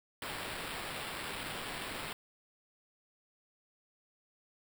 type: noise with sample-and-hold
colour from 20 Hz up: blue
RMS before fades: -41 dBFS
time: 0.22-2.13 s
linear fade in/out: 2 ms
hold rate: 6300 Hz
effects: none